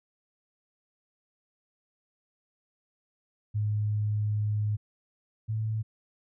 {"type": "tone pair in turn", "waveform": "sine", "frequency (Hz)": [105.4, 109.6], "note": ["G#2", "A2"], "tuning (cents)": [26, -6], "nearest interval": "minor second", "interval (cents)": 68, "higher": "second", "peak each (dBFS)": [-25, -27], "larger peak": "first", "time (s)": [[3.54, 4.77], [5.48, 5.83]], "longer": "first", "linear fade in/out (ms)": 20, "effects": []}